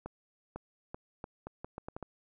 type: accelerating click train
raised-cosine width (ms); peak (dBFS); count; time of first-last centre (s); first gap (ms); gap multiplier
1; -26; 10; 0.06-2.027; 500; 0.77
effects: none